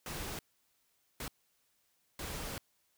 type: noise bursts at uneven times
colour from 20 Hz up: pink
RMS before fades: -41 dBFS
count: 3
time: 0.06-0.39 / 1.2-1.28 / 2.19-2.58 s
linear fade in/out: 2 ms
effects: white hiss -75 dBFS RMS until 2.97 s